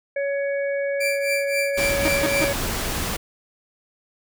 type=harmonic tone; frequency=560 Hz; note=C#5; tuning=18 cents sharp; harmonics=1 / 3 / 4; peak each=-22 / -32 / -34 dBFS; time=0.16-2.53 s; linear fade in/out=5 ms
type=tone with tremolo; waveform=40% pulse; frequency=2349 Hz; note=D7; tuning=in tune; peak=-20 dBFS; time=1-2.49 s; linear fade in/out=10 ms; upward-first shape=triangle; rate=3.8 Hz; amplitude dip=90%
type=noise; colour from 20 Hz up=pink; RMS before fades=-26 dBFS; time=1.77-3.17 s; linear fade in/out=10 ms
type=tone bursts; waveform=sawtooth; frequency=311.1 Hz; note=D#4; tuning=in tune; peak=-16 dBFS; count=3; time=2.05-2.443 s; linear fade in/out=0 ms; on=31 ms; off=150 ms
effects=none